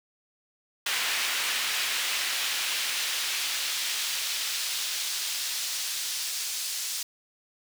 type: noise with high-pass filter sweep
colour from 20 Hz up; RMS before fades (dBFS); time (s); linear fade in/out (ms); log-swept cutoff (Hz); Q
brown; -30; 0.86-7.03; 5; 2200 to 5300; 0.99
effects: none